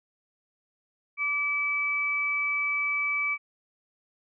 sine tone pair together, 1163.4 / 2300 Hz, D6 / D7, -17 / -37 cents, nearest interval octave, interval 1180 cents, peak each -35 / -25 dBFS, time 1.17-3.38 s, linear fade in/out 50 ms, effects none

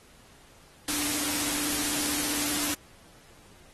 sine tone in noise, 293.7 Hz, D4, in tune, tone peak -36 dBFS, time 0.88-2.74 s, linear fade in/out 2 ms, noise white, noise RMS -29 dBFS, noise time 0.88-2.74 s, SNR -10 dB, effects pink hiss -56 dBFS RMS until 3.73 s + AAC 32 kbps

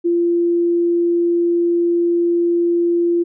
sine tone, 343.8 Hz, F4, 27 cents flat, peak -13 dBFS, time 0.04-3.24 s, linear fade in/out 20 ms, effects none

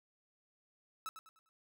45% pulse tone with echo, 1303 Hz, E6, 20 cents flat, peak -39 dBFS, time 1.06-1.09 s, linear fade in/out 0 ms, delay 100 ms, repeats 4, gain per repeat -9 dB, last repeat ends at 1.49 s, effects none

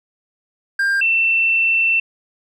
triangle / sine tone pair in turn, 1596 / 2684 Hz, G6 / E7, +31 / +31 cents, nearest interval major sixth, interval 900 cents, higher second, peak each -13 dBFS, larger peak neither, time 0.79-1.01 / 1.01-2 s, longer second, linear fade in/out 5 ms, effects none

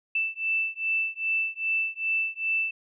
sine beating tone pair, 2650 / 2652.5 Hz, E7 / E7, +9 / +10 cents, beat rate 2.5 Hz, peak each -28 / -28 dBFS, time 0.15-2.71 s, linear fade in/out 5 ms, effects none

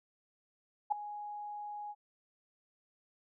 sine tone with ADSR envelope, 831 Hz, G#5, 1 cent sharp, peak -24 dBFS, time 0.9-1.95 s, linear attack 20 ms, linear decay 5 ms, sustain -16 dB, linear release 45 ms, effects none

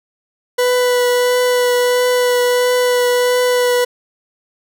40% pulse tone with vibrato, 493.9 Hz, B4, in tune, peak -11 dBFS, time 0.58-3.85 s, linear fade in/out 10 ms, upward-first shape triangle, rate 1.5 Hz, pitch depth 14 cents each way, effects none

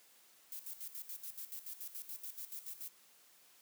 violet noise with tremolo, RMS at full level -45 dBFS, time 0.52-2.89 s, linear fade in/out 2 ms, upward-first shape square, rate 7 Hz, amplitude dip 75%, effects white hiss -65 dBFS RMS until 3.61 s + high-pass 200 Hz 12 dB/octave

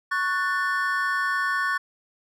triangle chord, F# minor, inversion second, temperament just, 1110 / 1480 / 1776 Hz, C#6 / F#6 / A6, +2 / 0 / +16 cents, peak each -25 dBFS, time 0.11-1.78 s, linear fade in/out 10 ms, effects none

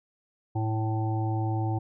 harmonic tone, 110 Hz, A2, in tune, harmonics 1 / 3 / 5 / 7 / 8, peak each -26 / -33 / -44 / -35 / -40 dBFS, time 0.55-1.79 s, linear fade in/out 10 ms, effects none

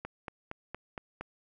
click train, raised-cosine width 0.5 ms, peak -23 dBFS, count 6, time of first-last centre 0.05-1.21 s, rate 4.31 Hz, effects none

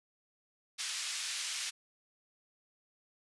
white band-pass noise, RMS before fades -38 dBFS, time 0.78-1.71 s, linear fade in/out 20 ms, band 2100 to 6400 Hz, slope 12 dB/octave, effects resampled to 24000 Hz

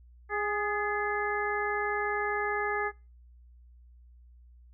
harmonic tone with a mistuned harmonic, 413.5 Hz, G#4, 8 cents flat, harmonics 1 / 2 / 3 / 4 / 5, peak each -33 / -34 / -35 / -33 / -37 dBFS, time 0.29-2.92 s, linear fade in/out 50 ms, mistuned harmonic 4, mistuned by +49 cents, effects noise-tail reverb RT60 0.3 s tail -25 dB re dry + added 60 Hz sine -52 dBFS peak until 4.73 s

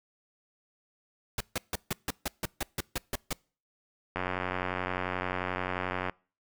pink noise bursts, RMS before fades -31 dBFS, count 12, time 1.38-3.33 s, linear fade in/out 2 ms, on 25 ms, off 150 ms
click train, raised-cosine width 0.5 ms, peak -16 dBFS, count 178, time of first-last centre 4.16-6.097 s, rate 91.4 Hz
effects noise-tail reverb RT60 0.4 s tail -26 dB re dry

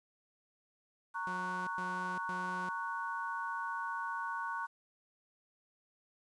sine chord, F# major, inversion first, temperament just, 925 / 1110 / 1480 Hz, A#5 / C#6 / F#6, -14 / +2 / 0 cents, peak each -40 dBFS, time 1.14-4.67 s, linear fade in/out 20 ms
sawtooth tone bursts, 180.8 Hz, F#3, 40 cents flat, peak -39 dBFS, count 3, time 1.27-2.69 s, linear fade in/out 0 ms, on 400 ms, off 110 ms
effects resampled to 22050 Hz + 11-bit

